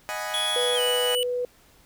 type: chord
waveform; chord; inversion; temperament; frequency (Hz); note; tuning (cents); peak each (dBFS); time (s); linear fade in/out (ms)
20% pulse; G# minor seventh; second; equal; 622.3 / 740 / 830.6 / 987.8; D#5 / F#5 / G#5 / B5; 0 / 0 / 0 / 0; -28 / -31 / -29 / -33; 0.09-1.15; 0
type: tone with pitch glide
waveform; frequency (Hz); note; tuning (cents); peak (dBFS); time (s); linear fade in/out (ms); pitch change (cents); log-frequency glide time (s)
square; 3360 to 2959; G#7 to F#7; +19 to -1; -25; 0.34-1.23; 0; -220; 0.75-0.8
type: tone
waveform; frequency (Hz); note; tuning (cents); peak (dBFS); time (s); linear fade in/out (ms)
sine; 492.9; B4; -3; -24; 0.56-1.45; 2
effects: pink hiss -57 dBFS RMS until 1.85 s